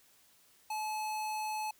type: tone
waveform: square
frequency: 860 Hz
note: A5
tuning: 40 cents flat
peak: -35 dBFS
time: 0.7-1.71 s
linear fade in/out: 5 ms
effects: white hiss -65 dBFS RMS until 1.79 s

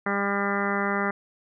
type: harmonic tone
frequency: 200.2 Hz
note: G3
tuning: 37 cents sharp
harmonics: 1 / 2 / 3 / 4 / 5 / 6 / 7 / 8 / 9 / 10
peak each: -29 / -31 / -34 / -33 / -36 / -31 / -32 / -36 / -34 / -34 dBFS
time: 0.06-1.11 s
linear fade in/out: 5 ms
effects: none

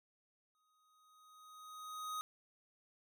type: tone with exponential growth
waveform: square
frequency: 1252 Hz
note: D#6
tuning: 10 cents sharp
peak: -39 dBFS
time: 0.55-2.21 s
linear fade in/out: 0 ms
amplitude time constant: 360 ms
effects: none

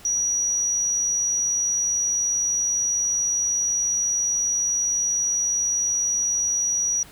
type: tone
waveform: sine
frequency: 5800 Hz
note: F#8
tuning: 35 cents flat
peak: -20 dBFS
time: 0.05-7.03 s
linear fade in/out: 2 ms
effects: pink hiss -47 dBFS RMS until 7.11 s

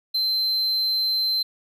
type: tone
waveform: triangle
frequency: 4100 Hz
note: C8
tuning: 36 cents flat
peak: -19 dBFS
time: 0.14-1.43 s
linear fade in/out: 10 ms
effects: none

